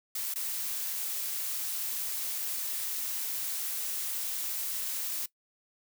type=noise with dropouts; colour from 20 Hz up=blue; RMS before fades=-34 dBFS; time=0.15-5.26 s; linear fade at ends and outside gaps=5 ms; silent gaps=0.341-0.357 s; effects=noise-tail reverb RT60 0.1 s tail -20 dB re dry